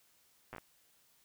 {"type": "slowing click train", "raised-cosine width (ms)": 0.5, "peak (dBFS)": -30, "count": 5, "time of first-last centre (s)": [0.53, 0.582], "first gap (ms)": 8, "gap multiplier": 1.34, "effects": ["white hiss -69 dBFS RMS until 1.24 s"]}